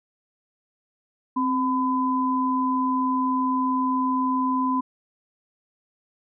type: tone pair together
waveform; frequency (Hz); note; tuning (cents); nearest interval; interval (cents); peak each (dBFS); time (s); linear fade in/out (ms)
sine; 261.6 / 1007.8; C4 / B5; 0 / +35; octave + major seventh; 2335; -23; 1.36-4.81; 10
effects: none